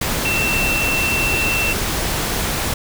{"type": "tone in noise", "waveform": "sine", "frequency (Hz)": 2691, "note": "E7", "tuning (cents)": 35, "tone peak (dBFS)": -18, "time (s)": [0.25, 1.73], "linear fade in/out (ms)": 5, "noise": "pink", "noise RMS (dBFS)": -21, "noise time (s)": [0.01, 2.74], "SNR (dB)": 0, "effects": []}